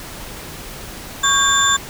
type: tone cluster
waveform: sine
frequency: 1117 / 1602 / 3537 / 7150 Hz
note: C#6 / G6 / A7 / A8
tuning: +13 / +37 / +8 / +27 cents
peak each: -18 dBFS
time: 1.23-1.77 s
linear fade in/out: 10 ms
effects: pink hiss -33 dBFS RMS until 1.89 s